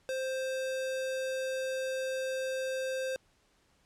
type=tone with sample-and-hold; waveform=sine; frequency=523.3 Hz; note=C5; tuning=in tune; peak=-31 dBFS; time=0.09-3.16 s; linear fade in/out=0 ms; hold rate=2100 Hz; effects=pink hiss -69 dBFS RMS until 3.85 s + low-pass 9000 Hz 12 dB/octave